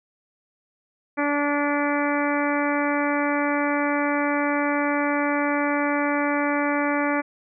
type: harmonic tone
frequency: 289.5 Hz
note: D4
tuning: 25 cents flat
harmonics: 1 / 2 / 3 / 4 / 5 / 6 / 7 / 8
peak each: -24 / -27 / -29 / -30 / -31 / -32 / -32 / -33 dBFS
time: 1.17-7.22 s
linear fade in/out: 20 ms
effects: none